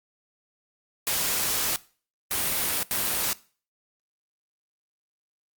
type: noise bursts at uneven times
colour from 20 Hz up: white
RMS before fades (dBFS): -26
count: 3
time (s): 1.07-1.76 / 2.31-2.83 / 2.91-3.33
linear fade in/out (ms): 0
effects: noise-tail reverb RT60 0.4 s tail -20 dB re dry + Opus 48 kbps